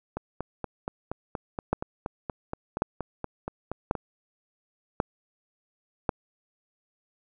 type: two click trains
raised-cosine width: 1 ms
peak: -17 / -9 dBFS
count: 17 / 5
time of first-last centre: 0.17-3.953 / 1.73-6.092 s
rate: 4.23 / 0.917 Hz
effects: none